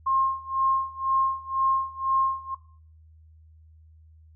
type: tone with tremolo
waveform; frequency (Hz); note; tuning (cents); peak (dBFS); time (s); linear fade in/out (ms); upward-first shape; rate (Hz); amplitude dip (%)
sine; 1067; C6; +34; -18; 0.06-2.55; 10; sine; 2; 90
effects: noise-tail reverb RT60 0.5 s tail -17 dB re dry + added 79 Hz sine -50 dBFS peak until 4.35 s